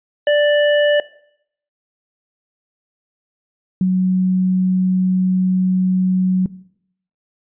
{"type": "tone pair in turn", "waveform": ["square", "sine"], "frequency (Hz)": [588, 185.21], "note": ["D5", "F#3"], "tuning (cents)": [2, 2], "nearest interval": "octave + minor sixth", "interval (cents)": 2000, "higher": "first", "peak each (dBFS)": -12, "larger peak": "neither", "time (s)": [[0.27, 1], [3.81, 6.46]], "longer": "second", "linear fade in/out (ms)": 2, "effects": ["noise-tail reverb RT60 0.7 s tail -19 dB re dry", "resampled to 8000 Hz"]}